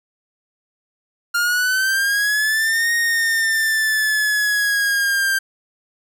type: linear two-way sweep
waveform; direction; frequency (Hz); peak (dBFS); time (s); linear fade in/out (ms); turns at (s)
45% pulse; up then down; 1400 to 1864.7 to 1577; -16; 1.34-5.39; 10; 2.93
effects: none